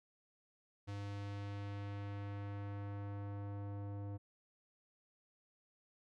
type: tone with low-pass filter sweep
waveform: square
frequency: 101 Hz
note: G#2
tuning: 48 cents flat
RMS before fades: -44 dBFS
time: 0.87-4.18 s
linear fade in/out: 20 ms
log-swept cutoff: 5900 to 710 Hz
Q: 0.79
effects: none